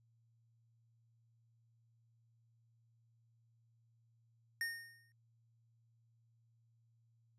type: tone with exponential decay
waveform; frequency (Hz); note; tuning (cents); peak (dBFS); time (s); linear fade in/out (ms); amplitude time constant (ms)
square; 1840; A#6; -23; -35; 4.61-5.12; 1; 110
effects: added 115 Hz sine -70 dBFS peak until 7.38 s + resampled to 32000 Hz